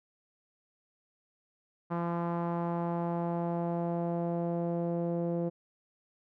sawtooth tone with low-pass filter sweep, 170.9 Hz, F3, 37 cents flat, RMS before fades -32 dBFS, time 1.9-5.5 s, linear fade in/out 20 ms, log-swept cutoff 1100 to 510 Hz, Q 2.3, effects none

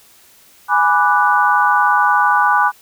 sine chord, G# half-diminished seventh, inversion none, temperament equal, 830.6 / 987.8 / 1174.7 / 1480 Hz, G#5 / B5 / D6 / F#6, 0 / 0 / 0 / 0 cents, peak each -16 dBFS, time 0.68-2.72 s, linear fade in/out 50 ms, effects white hiss -48 dBFS RMS until 2.81 s

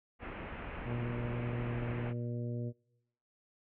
pink low-pass noise, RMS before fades -43 dBFS, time 0.19-2.14 s, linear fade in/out 50 ms, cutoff 2700 Hz, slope 48 dB/octave
harmonic tone, 119.7 Hz, A#2, 46 cents sharp, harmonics 1 / 2 / 3 / 4 / 5, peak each -36 / -42 / -46 / -48 / -50 dBFS, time 0.84-2.73 s, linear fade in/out 50 ms
effects noise-tail reverb RT60 1.0 s tail -26 dB re dry

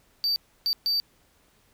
triangle tone bursts at uneven times, 4629 Hz, D8, 26 cents flat, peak -21 dBFS, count 3, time 0.24-0.36 / 0.66-0.73 / 0.86-1 s, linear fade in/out 0 ms, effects pink hiss -63 dBFS RMS until 1.73 s

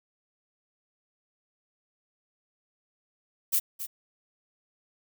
violet noise with echo, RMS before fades -24 dBFS, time 3.52-3.6 s, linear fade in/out 20 ms, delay 270 ms, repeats 1, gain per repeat -11 dB, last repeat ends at 3.87 s, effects none

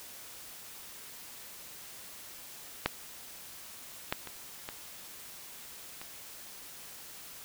clicks, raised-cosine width 0.3 ms, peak -10 / -13 / -25 / -22 / -27 dBFS, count 5, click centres 2.86 / 4.125 / 4.273 / 4.689 / 6.015 s, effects white hiss -48 dBFS RMS until 7.44 s

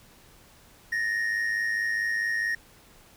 triangle tone pair together, 1760 / 1864.6 Hz, A6 / A#6, 0 / 0 cents, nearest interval minor second, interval 100 cents, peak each -31 / -24 dBFS, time 0.92-2.55 s, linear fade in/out 5 ms, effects pink hiss -55 dBFS RMS until 3.16 s

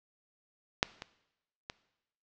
clicks, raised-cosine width 0.2 ms, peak -6 / -22 / -21 dBFS, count 3, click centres 0.829 / 1.021 / 1.699 s, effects noise-tail reverb RT60 0.9 s tail -19 dB re dry + low-pass 6000 Hz 12 dB/octave

